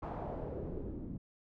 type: noise with low-pass filter sweep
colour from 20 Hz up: pink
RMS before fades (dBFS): -41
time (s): 0.02-1.18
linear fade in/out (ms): 10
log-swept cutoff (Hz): 960 to 230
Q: 1.9
effects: none